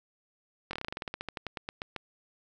slowing click train, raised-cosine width 0.3 ms, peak -19 dBFS, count 20, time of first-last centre 0.71-1.963 s, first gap 22 ms, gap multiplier 1.11, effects none

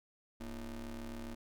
35% pulse ring-modulated tone, 107.1 Hz, A2, 46 cents flat, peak -37 dBFS, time 0.4-1.35 s, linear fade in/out 10 ms, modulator 127 Hz, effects none

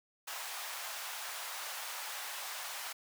pink high-pass noise, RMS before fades -42 dBFS, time 0.27-2.93 s, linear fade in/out 10 ms, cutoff 750 Hz, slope 24 dB/octave, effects none

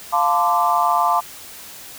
sine chord, D minor seventh, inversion first, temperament equal with one note detuned, 698.5 / 880 / 1026.7 / 1174.7 Hz, F5 / A5 / C6 / D6, 0 / 0 / -33 / 0 cents, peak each -20 dBFS, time 0.12-1.21 s, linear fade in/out 20 ms, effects white hiss -38 dBFS RMS until 1.98 s

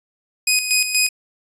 15% pulse tone with tremolo, 2502 Hz, D#7, 9 cents sharp, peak -7 dBFS, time 0.47-1.09 s, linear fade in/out 5 ms, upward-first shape square, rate 4.2 Hz, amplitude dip 60%, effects resampled to 32000 Hz

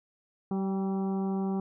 harmonic tone with a mistuned harmonic, 192.4 Hz, G3, 32 cents flat, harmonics 1 / 2 / 3 / 4 / 5 / 6 / 7, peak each -28 / -35 / -50 / -40 / -48 / -49 / -56 dBFS, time 0.51-1.6 s, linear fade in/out 2 ms, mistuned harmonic 4, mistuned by +26 cents, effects none

